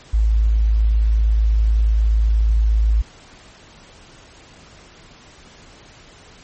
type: tone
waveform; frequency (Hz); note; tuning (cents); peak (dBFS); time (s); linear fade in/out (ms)
sine; 54.1; A1; -29; -12; 0.13-3.02; 10
effects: pink hiss -45 dBFS RMS until 6.43 s + MP3 32 kbps